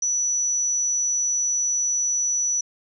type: tone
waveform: sine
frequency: 5920 Hz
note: F#8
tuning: in tune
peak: -20 dBFS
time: 0.02-2.61 s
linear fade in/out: 5 ms
effects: none